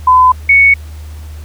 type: tone pair in turn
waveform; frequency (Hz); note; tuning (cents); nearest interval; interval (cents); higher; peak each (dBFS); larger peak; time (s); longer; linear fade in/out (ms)
sine; 1013 / 2221; B5 / C#7; +44 / +3; octave + major second; 1359; second; -3; neither; 0.07-0.32 / 0.49-0.74; neither; 5
effects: added 76 Hz sine -25 dBFS peak until 1.44 s + pink hiss -41 dBFS RMS until 1.44 s